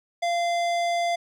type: tone with hard clipping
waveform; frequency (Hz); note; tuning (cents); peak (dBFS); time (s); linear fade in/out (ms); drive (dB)
sine; 690; F5; -21; -24; 0.22-1.16; 10; 16
effects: none